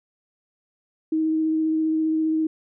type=tone with vibrato; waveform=sine; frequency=316.3 Hz; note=D#4; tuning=29 cents sharp; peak=-19 dBFS; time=1.12-2.47 s; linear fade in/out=5 ms; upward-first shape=triangle; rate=15 Hz; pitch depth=14 cents each way; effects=none